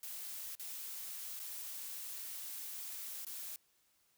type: noise with dropouts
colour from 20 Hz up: blue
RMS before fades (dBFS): -45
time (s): 0.03-3.56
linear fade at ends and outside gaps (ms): 1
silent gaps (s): 0.552-0.596 / 1.394-1.399 / 3.249-3.267
effects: white hiss -74 dBFS RMS until 4.17 s